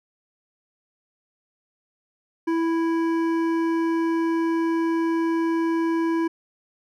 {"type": "tone with hard clipping", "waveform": "triangle", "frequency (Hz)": 330, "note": "E4", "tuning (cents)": 2, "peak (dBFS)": -22, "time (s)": [2.47, 6.28], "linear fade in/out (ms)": 10, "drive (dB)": 15, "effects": []}